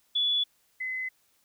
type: tone pair in turn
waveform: sine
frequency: 3427 / 2034 Hz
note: A7 / C7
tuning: -46 / -50 cents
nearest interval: major sixth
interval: 904 cents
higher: first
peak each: -23 / -30 dBFS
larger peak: first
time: 0.15-0.44 / 0.8-1.09 s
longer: neither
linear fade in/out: 10 ms
effects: white hiss -68 dBFS RMS until 1.44 s